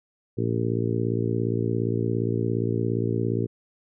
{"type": "harmonic tone", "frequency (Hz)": 57.3, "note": "A#1", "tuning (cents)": -29, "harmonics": [2, 3, 4, 5, 6, 7, 8], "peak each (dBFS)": [-26, -32, -31, -32, -31, -30, -34], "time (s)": [0.37, 3.47], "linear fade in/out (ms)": 20, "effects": []}